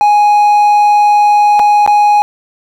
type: tone with dropouts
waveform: triangle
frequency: 830.6 Hz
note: G#5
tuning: in tune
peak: -3 dBFS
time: 0.01-2.22 s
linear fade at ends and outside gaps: 0 ms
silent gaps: 1.594-1.598 / 1.863-1.876 s
effects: none